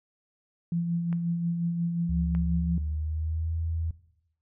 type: tone with tremolo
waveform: sine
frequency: 170.3 Hz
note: F3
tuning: 43 cents flat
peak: -24 dBFS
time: 0.72-2.78 s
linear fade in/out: 2 ms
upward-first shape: sine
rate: 5.6 Hz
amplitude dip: 40%
type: clicks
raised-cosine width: 0.5 ms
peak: -28 dBFS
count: 2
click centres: 1.128 / 2.35 s
type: tone with pitch glide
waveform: sine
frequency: 72.1 to 81.87 Hz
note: D2 to E2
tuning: -31 to -11 cents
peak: -27 dBFS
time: 2.09-3.91 s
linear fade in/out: 5 ms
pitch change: +220 cents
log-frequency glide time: 2.43-3.53 s
effects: noise-tail reverb RT60 0.8 s tail -17 dB re dry